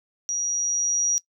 sine tone with level ramp, 5760 Hz, F#8, 47 cents flat, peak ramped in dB -23 to -18 dBFS, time 0.29-1.18 s, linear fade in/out 0 ms, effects noise-tail reverb RT60 0.1 s tail -23 dB re dry

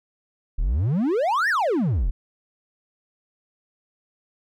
triangle exponential two-way sweep, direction up then down, 32.7 to 1914 to 32.7 Hz, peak -17 dBFS, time 0.58-2.11 s, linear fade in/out 10 ms, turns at 1.49 s, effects none

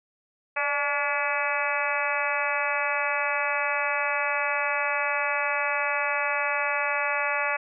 harmonic tone with a mistuned harmonic, 286.2 Hz, D4, 45 cents flat, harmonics 2 / 3 / 4 / 5 / 6 / 7 / 8 / 9, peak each -32 / -32 / -32 / -32 / -32 / -32 / -32 / -32 dBFS, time 0.56-7.57 s, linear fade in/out 10 ms, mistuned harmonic 2, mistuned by +45 cents, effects none

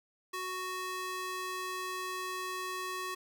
square tone with high-pass filter, 370 Hz, F#4, in tune, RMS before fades -38 dBFS, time 0.33-3.15 s, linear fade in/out 10 ms, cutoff 800 Hz, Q 1.1, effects none

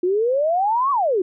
sine exponential two-way sweep, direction up then down, 347.2 to 1151 to 347.2 Hz, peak -16 dBFS, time 0.03-1.22 s, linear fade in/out 5 ms, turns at 0.91 s, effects none

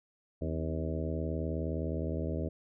harmonic tone with a mistuned harmonic, 79.5 Hz, D#2, 38 cents sharp, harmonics 1 / 2 / 3 / 4 / 5 / 6 / 7 / 8, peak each -35 / -38 / -40 / -41 / -42 / -43 / -43 / -44 dBFS, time 0.41-2.49 s, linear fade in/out 10 ms, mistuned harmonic 3, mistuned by +80 cents, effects none

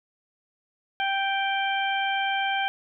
harmonic tone, 784 Hz, G5, in tune, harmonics 1 / 2 / 3 / 4, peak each -26 / -29 / -31 / -32 dBFS, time 1-2.68 s, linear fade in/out 0 ms, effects none

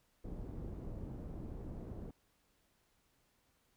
pink low-pass noise, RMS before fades -45 dBFS, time 0.24-2.11 s, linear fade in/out 5 ms, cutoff 380 Hz, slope 12 dB/octave, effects pink hiss -75 dBFS RMS until 3.76 s

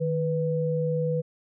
sine tone pair together, 155.57 / 493.9 Hz, D#3 / B4, 0 / 0 cents, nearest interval octave + minor sixth, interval 2000 cents, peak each -26 / -26 dBFS, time 0-1.22 s, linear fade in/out 20 ms, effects none

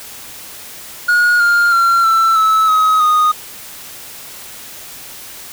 triangle tone with pitch steps, 1442 / 1405.8 / 1370.5 / 1336.1 / 1302.6 / 1269.9 / 1238.1 Hz, F#6 / F6 / F6 / E6 / E6 / D#6 / D#6, -45 / +11 / -33 / +23 / -21 / +35 / -9 cents, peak -7 dBFS, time 1.08-3.32 s, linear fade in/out 10 ms, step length 320 ms, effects white hiss -33 dBFS RMS until 5.52 s

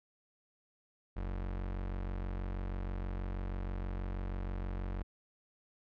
35% pulse tone, 46.25 Hz, F#1, in tune, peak -34 dBFS, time 1.16-5.03 s, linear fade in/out 10 ms, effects low-pass 2000 Hz 12 dB/octave

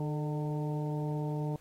harmonic tone with a mistuned harmonic, 150.8 Hz, D3, 46 cents sharp, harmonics 1 / 2 / 3 / 4 / 5 / 6, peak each -32 / -39 / -41 / -45 / -48 / -45 dBFS, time 0-1.56 s, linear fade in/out 2 ms, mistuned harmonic 3, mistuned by -48 cents, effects pink hiss -63 dBFS RMS until 1.6 s + AAC 48 kbps

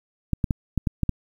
clicks, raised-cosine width 5 ms, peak -9 dBFS, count 7, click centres 0.333 / 0.442 / 0.508 / 0.777 / 0.872 / 1.033 / 1.093 s, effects 8-bit

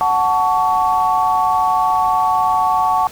sine chord, F# minor, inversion none, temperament equal with one note detuned, 740 / 880 / 1124.2 Hz, F#5 / A5 / C#6, 0 / 0 / +24 cents, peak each -17 dBFS, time 0.01-3.07 s, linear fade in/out 0 ms, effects pink hiss -37 dBFS RMS until 3.11 s

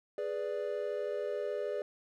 triangle chord, G# diminished, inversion none, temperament equal, 415.3 / 493.9 / 587.3 Hz, G#4 / B4 / D5, 0 / 0 / 0 cents, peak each -35 / -37 / -35 dBFS, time 0.18-1.82 s, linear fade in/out 2 ms, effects none

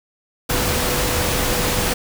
sine tone in noise, 494.7 Hz, B4, 3 cents sharp, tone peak -27 dBFS, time 0.49-1.94 s, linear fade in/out 10 ms, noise pink, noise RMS -20 dBFS, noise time 0.49-1.94 s, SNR -10 dB, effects none

